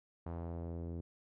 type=tone with low-pass filter sweep; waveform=sawtooth; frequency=84.4 Hz; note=E2; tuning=41 cents sharp; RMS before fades=-42 dBFS; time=0.26-1.01 s; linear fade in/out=5 ms; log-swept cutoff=960 to 370 Hz; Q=1.3; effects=none